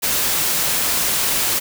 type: noise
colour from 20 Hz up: white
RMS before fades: -19 dBFS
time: 0.02-1.6 s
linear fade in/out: 20 ms
effects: none